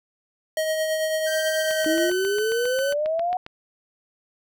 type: tone with tremolo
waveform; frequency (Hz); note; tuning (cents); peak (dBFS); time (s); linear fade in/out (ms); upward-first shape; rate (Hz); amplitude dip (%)
square; 630; D#5; +21; -21; 0.57-2.1; 2; triangle; 9.1; 40
type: tone with pitch glide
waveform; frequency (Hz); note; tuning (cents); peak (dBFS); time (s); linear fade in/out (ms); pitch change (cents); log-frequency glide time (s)
sawtooth; 1568 to 1515.5; G6 to F#6; 0 to +41; -24; 1.26-2.94; 20; -59; 1.59-2.04
type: click train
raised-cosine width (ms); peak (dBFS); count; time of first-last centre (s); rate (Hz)
0.3; -20; 14; 1.71-3.464; 7.41
type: exponential sweep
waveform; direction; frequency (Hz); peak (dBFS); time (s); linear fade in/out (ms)
sine; up; 311.1 to 740; -21; 1.86-3.37; 2
effects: none